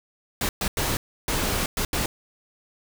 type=noise bursts at uneven times; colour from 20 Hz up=pink; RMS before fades=-25 dBFS; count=6; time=0.41-0.49 / 0.61-0.68 / 0.77-0.97 / 1.28-1.66 / 1.77-1.85 / 1.93-2.06 s; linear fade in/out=2 ms; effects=none